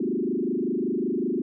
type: tone with frequency modulation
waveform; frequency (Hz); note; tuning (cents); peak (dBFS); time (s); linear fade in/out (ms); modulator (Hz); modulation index
sine; 300; D4; +37; -23; 0-1.42; 5; 25.3; 3.5
effects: none

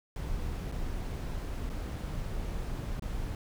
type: noise with dropouts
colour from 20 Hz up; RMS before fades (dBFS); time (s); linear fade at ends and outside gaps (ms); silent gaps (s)
brown; -35; 0.16-3.35; 1; 0.716-0.722 / 1.693-1.699 / 2.996-3.022
effects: none

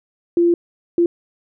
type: tone bursts at uneven times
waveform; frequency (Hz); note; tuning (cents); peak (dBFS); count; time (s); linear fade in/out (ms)
sine; 343.8; F4; -27; -11; 2; 0.37-0.54 / 0.98-1.06; 2
effects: none

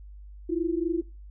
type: tone pair together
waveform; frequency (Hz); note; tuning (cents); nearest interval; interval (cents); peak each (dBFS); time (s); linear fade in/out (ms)
sine; 325.3 / 349.2; E4 / F4; -23 / 0; minor second; 123; -27; 0.49-1.02; 10
effects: noise-tail reverb RT60 0.3 s tail -20 dB re dry + added 50 Hz sine -42 dBFS peak until 1.3 s

